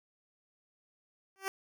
10% pulse tone with exponential growth, 386.8 Hz, G4, 23 cents flat, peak -21 dBFS, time 1.36-1.48 s, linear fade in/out 0 ms, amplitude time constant 24 ms, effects none

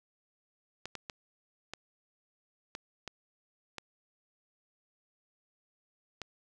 clicks, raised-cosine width 0.2 ms, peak -22 dBFS, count 8, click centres 0.856 / 0.953 / 1.098 / 1.736 / 2.751 / 3.077 / 3.783 / 6.217 s, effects none

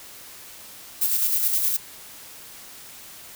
violet noise with tremolo, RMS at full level -21 dBFS, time 1.01-1.77 s, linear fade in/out 10 ms, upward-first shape square, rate 9.6 Hz, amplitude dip 35%, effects white hiss -43 dBFS RMS until 3.35 s

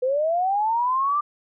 sine linear sweep, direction up, 493.9 to 1196 Hz, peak -19 dBFS, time 0.02-1.21 s, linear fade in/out 10 ms, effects none

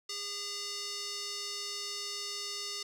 square tone with band-pass filter, 406.6 Hz, G#4, 37 cents flat, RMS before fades -39 dBFS, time 0.09-2.83 s, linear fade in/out 5 ms, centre 5200 Hz, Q 2.7, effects none

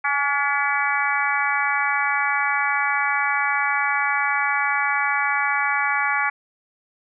harmonic tone with a mistuned harmonic, 285.1 Hz, C#4, 49 cents sharp, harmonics 3 / 4 / 5 / 6 / 7 / 8, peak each -26 / -26 / -26 / -26 / -26 / -26 dBFS, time 0.04-6.3 s, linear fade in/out 10 ms, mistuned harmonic 3, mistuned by -35 cents, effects none

